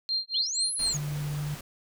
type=tone with tremolo; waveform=sine; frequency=4186 Hz; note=C8; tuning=in tune; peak=-24 dBFS; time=0.09-0.93 s; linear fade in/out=0 ms; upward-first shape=sine; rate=4.2 Hz; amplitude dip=100%
type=linear two-way sweep; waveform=sine; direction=up then down; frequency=2828 to 10900 to 6370 Hz; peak=-29 dBFS; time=0.34-0.97 s; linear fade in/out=5 ms; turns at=0.74 s
type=noise; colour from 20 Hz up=pink; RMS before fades=-42 dBFS; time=0.79-1.61 s; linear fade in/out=5 ms
type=tone with vibrato; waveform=sine; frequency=147 Hz; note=D3; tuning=2 cents sharp; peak=-29 dBFS; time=0.94-1.55 s; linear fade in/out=10 ms; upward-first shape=sine; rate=13 Hz; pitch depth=11 cents each way
effects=none